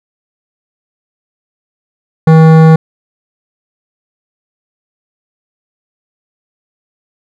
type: tone with hard clipping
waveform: sine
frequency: 160 Hz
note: D#3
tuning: 49 cents sharp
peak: -3 dBFS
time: 2.27-2.76 s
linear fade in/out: 5 ms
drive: 15 dB
effects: none